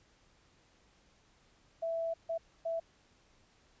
sine tone bursts at uneven times, 661 Hz, E5, 5 cents sharp, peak -32 dBFS, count 3, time 1.82-2.14 / 2.29-2.38 / 2.65-2.8 s, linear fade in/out 10 ms, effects pink hiss -67 dBFS RMS until 3.8 s + resampled to 16000 Hz

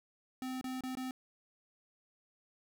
square tone with dropouts, 257.9 Hz, C4, 25 cents flat, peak -38 dBFS, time 0.42-1.11 s, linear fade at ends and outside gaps 1 ms, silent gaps 0.612-0.642 / 0.808-0.836 / 0.952-0.971 s, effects none

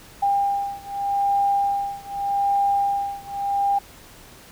sine beating tone pair, 800 / 800.83 Hz, G5 / G5, +35 / +37 cents, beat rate 0.83 Hz, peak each -22 / -23 dBFS, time 0.22-3.79 s, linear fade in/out 10 ms, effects pink hiss -46 dBFS RMS until 4.51 s

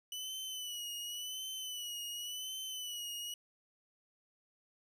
sawtooth tone with vibrato, 2970 Hz, F#7, 6 cents sharp, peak -37 dBFS, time 0.12-3.34 s, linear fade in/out 2 ms, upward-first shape sine, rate 0.91 Hz, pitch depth 59 cents each way, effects none

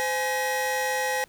45% pulse tone cluster, 515 / 837 / 1904 Hz, C5 / G#5 / A#6, -28 / +13 / +36 cents, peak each -29 dBFS, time 0-1.24 s, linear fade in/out 0 ms, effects pink hiss -58 dBFS RMS until 1.28 s

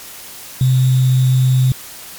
sine tone with sample-and-hold, 129 Hz, C3, 24 cents flat, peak -9 dBFS, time 0.61-1.72 s, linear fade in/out 2 ms, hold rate 3675 Hz, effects white hiss -34 dBFS RMS until 2.18 s + MP3 96 kbps

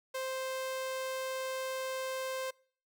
sawtooth tone, 523.3 Hz, C5, in tune, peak -31 dBFS, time 0.14-2.51 s, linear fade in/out 10 ms, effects noise-tail reverb RT60 0.5 s tail -25 dB re dry

